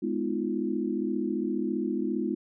sine chord, F half-diminished seventh, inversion first, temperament just, 209.5 / 251.4 / 314.3 / 349.2 Hz, Ab3 / Cb4 / Eb4 / F4, +15 / +31 / +18 / 0 cents, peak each -32 dBFS, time 0.02-2.35 s, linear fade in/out 10 ms, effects none

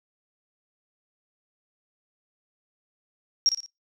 sine tone with echo, 5588 Hz, F8, in tune, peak -16 dBFS, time 3.46-3.49 s, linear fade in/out 0 ms, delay 57 ms, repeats 3, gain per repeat -8 dB, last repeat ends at 3.661 s, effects noise-tail reverb RT60 0.2 s tail -22 dB re dry

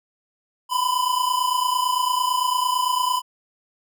square tone pair together, 987.8 / 1016.7 Hz, B5 / B5, 0 / +50 cents, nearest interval unison, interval 50 cents, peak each -23 dBFS, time 0.69-3.22 s, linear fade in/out 50 ms, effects none

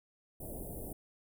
pink band-stop noise, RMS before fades -43 dBFS, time 0.4-0.93 s, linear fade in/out 5 ms, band 720 to 9400 Hz, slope 48 dB/octave, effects none

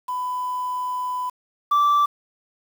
sine tone pair in turn, 999 / 1166.1 Hz, B5 / D6, +20 / -13 cents, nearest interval minor third, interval 267 cents, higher second, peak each -23 / -12 dBFS, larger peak second, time 0.08-1.3 / 1.71-2.06 s, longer first, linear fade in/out 10 ms, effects tanh soft clip ceiling -14 dBFS + 7-bit

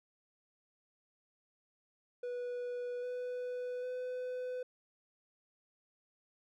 triangle tone with pitch steps, 490 / 496.3 / 502.6 Hz, B4 / B4 / B4, -14 / +8 / +30 cents, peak -35 dBFS, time 2.23-4.63 s, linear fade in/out 5 ms, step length 800 ms, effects none

